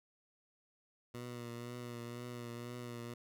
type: tone with vibrato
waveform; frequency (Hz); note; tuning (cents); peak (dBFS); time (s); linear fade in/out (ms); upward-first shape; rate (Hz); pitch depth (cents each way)
15% pulse; 120.3; B2; -45; -37; 1.14-3.14; 5; triangle; 2; 36
effects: none